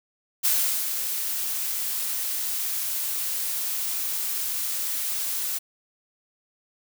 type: noise with ADSR envelope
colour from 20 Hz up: blue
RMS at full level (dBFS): -21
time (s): 0.43-5.59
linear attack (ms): 23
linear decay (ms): 390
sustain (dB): -7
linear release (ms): 15
effects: none